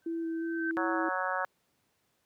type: tone with exponential growth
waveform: sine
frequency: 1547 Hz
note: G6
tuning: 23 cents flat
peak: -29 dBFS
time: 0.02-0.71 s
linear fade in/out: 1 ms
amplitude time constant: 150 ms
type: tone with vibrato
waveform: sine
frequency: 329.6 Hz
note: E4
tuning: in tune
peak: -31 dBFS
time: 0.06-1.09 s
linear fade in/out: 5 ms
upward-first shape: square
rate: 2.8 Hz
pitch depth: 10 cents each way
type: harmonic tone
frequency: 185 Hz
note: F#3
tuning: in tune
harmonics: 3 / 4 / 5 / 6 / 7 / 8 / 9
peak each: -37 / -37 / -37 / -37 / -37 / -37 / -37 dBFS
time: 0.77-1.45 s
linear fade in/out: 0 ms
effects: pink hiss -74 dBFS RMS until 2.25 s + high-pass 100 Hz 12 dB/octave